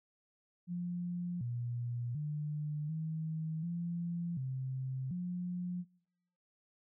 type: tone with pitch steps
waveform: sine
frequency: 175.8 / 120.3 / 149.8 / 158.9 / 171.4 / 131.2 / 178.3 Hz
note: F3 / B2 / D3 / D#3 / F3 / C3 / F3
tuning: +12 / -45 / +35 / +37 / -32 / +5 / +36 cents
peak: -35 dBFS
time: 0.67-5.85 s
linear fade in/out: 50 ms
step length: 740 ms
effects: noise-tail reverb RT60 0.9 s tail -26 dB re dry